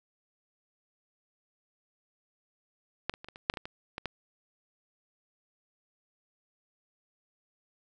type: clicks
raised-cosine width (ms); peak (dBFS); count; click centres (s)
0.3; -13 / -26 / -28 / -28 / -29 / -8 / -21 / -20 / -24 / -20 / -17; 11; 3.096 / 3.139 / 3.245 / 3.286 / 3.359 / 3.499 / 3.539 / 3.572 / 3.655 / 3.981 / 4.057
effects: none